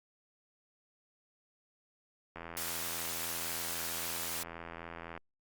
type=click train; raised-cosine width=0.5 ms; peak=-28 dBFS; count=237; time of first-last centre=2.36-5.176 s; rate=83.8 Hz
type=high-pass noise; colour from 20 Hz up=white; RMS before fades=-38 dBFS; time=2.57-4.43 s; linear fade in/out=0 ms; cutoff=1100 Hz; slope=12 dB/octave
effects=Opus 48 kbps

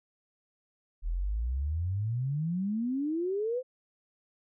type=exponential sweep; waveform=sine; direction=up; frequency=38.6 to 523 Hz; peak=-28 dBFS; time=1.02-3.63 s; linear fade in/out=50 ms; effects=none

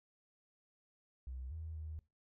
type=tone with pitch steps; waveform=triangle; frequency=64.1 / 80.3 / 78.4 Hz; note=C2 / E2 / D#2; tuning=-35 / -45 / +14 cents; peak=-38 dBFS; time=1.27-1.99 s; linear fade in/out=0 ms; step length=240 ms; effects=noise-tail reverb RT60 0.3 s tail -25 dB re dry + tanh soft clip ceiling -40 dBFS

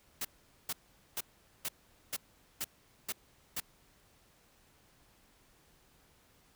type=noise bursts; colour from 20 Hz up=white; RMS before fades=-36 dBFS; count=8; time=0.21-3.602 s; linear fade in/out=5 ms; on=39 ms; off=440 ms; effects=pink hiss -66 dBFS RMS until 6.55 s

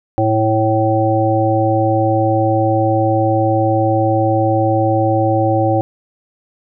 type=harmonic tone; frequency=110 Hz; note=A2; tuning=in tune; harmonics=1 / 3 / 5 / 7; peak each=-17 / -17 / -17 / -17 dBFS; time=0.18-5.81 s; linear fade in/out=0 ms; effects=none

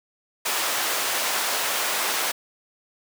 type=high-pass noise; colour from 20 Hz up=pink; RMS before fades=-25 dBFS; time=0.45-2.32 s; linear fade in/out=10 ms; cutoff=700 Hz; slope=12 dB/octave; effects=none

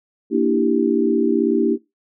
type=chord; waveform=sine; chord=E half-diminished seventh; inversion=second; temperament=equal; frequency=233.1 / 293.7 / 329.6 / 392 Hz; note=Bb3 / D4 / E4 / G4; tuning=0 / 0 / 0 / 0 cents; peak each=-20 dBFS; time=0.3-1.78 s; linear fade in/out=50 ms; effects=noise-tail reverb RT60 0.2 s tail -20 dB re dry

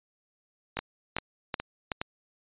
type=two click trains; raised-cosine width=0.3 ms; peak=-15 / -13 dBFS; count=4 / 4; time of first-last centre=0.77-2.015 / 0.79-1.918 s; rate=2.41 / 2.66 Hz; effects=resampled to 8000 Hz

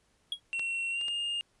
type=tone with exponential decay; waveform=triangle; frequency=3309 Hz; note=G#7; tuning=7 cents flat; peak=-25 dBFS; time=0.32-0.4 s; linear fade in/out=2 ms; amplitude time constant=17 ms
type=tone with pitch glide; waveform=triangle; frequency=2725 to 2824 Hz; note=F7 to F7; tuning=-43 to +19 cents; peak=-29 dBFS; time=0.53-1.41 s; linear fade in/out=0 ms; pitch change=+62 cents; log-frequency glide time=0.91-1.04 s
type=clicks; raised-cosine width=0.2 ms; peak=-24 / -31 / -27 dBFS; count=3; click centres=0.595 / 1.013 / 1.083 s
effects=pink hiss -70 dBFS RMS until 1.6 s + resampled to 24000 Hz

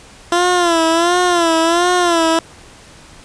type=tone with vibrato; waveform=15% pulse; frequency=342 Hz; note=F4; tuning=36 cents flat; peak=-5 dBFS; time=0.32-2.39 s; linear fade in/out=2 ms; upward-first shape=sine; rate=1.4 Hz; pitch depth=90 cents each way; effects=pink hiss -41 dBFS RMS until 3.24 s + resampled to 22050 Hz

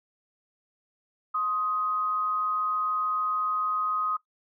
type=tone pair together; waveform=sine; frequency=1054 / 1253.4 Hz; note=C6 / D#6; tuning=+12 / +12 cents; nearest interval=minor third; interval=300 cents; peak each=-36 / -25 dBFS; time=1.34-4.17 s; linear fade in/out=10 ms; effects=noise-tail reverb RT60 0.1 s tail -17 dB re dry

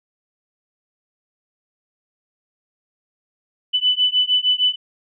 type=beating tone pair; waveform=sine; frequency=2990 / 2996.5 Hz; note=F#7 / F#7; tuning=+17 / +21 cents; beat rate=6.5 Hz; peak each=-18 dBFS; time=3.73-4.76 s; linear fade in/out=20 ms; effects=none

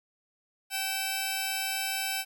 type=tone pair together; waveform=10% pulse; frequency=772.5 / 2636 Hz; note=G5 / E7; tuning=-26 / -1 cents; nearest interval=octave + major sixth; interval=2125 cents; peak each=-24 dBFS; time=0.7-2.25 s; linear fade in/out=50 ms; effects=none

